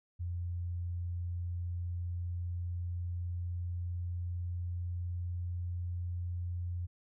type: tone with pitch glide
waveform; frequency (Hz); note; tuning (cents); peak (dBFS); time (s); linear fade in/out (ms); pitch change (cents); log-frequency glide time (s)
sine; 87.31 to 87.97; F2 to F2; 0 to +13; -34; 0.19-6.87; 20; +13; 0.71-5.58
effects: none